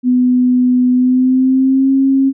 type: tone with pitch glide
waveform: sine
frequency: 250 to 269.5 Hz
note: B3 to C#4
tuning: +21 to -49 cents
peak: -8 dBFS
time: 0.03-2.33 s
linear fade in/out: 50 ms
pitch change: +130 cents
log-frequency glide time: 0.91-1.92 s
effects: none